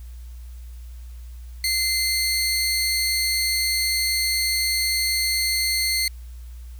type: tone pair together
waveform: sawtooth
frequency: 2074 / 4395 Hz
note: C7 / C#8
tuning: -16 / -16 cents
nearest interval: octave + minor second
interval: 1300 cents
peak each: -20 dBFS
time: 1.64-6.08 s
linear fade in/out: 2 ms
effects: added 60 Hz sine -35 dBFS peak until 6.79 s + white hiss -56 dBFS RMS until 6.79 s